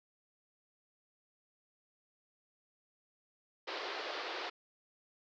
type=band-pass noise; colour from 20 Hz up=pink; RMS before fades=-41 dBFS; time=3.67-4.5 s; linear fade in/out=10 ms; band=350 to 4900 Hz; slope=48 dB/octave; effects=none